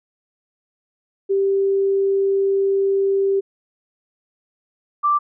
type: tone pair in turn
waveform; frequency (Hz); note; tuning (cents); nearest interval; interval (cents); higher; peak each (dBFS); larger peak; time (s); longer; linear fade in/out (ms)
sine; 392 / 1174.7; G4 / D6; 0 / 0; octave + perfect fifth; 1900; second; -15 / -14; second; 1.29-3.41 / 5.03-5.19; first; 20
effects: none